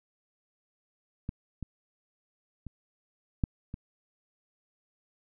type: clicks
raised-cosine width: 5 ms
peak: -21 / -24 / -28 / -13 / -25 dBFS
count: 5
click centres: 1.291 / 1.627 / 2.667 / 3.438 / 3.741 s
effects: none